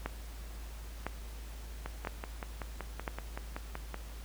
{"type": "two click trains", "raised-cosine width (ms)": 0.5, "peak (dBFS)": [-23, -19], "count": [12, 4], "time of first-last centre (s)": [[1.86, 3.943], [0.06, 3.078]], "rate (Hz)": [5.28, 0.994], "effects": ["added 54 Hz sine -42 dBFS peak until 4.24 s", "pink hiss -53 dBFS RMS until 4.24 s"]}